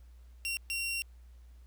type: tone bursts at uneven times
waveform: sawtooth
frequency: 2746 Hz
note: F7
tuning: 30 cents flat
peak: -29 dBFS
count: 2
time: 0.45-0.57 / 0.7-1.02 s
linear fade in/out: 0 ms
effects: added 60 Hz sine -51 dBFS peak until 1.66 s + pink hiss -71 dBFS RMS until 1.66 s